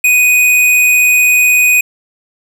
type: tone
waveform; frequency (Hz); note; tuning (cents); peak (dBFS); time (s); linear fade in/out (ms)
square; 2489; D#7; 0; -7; 0.04-1.81; 5
effects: 8-bit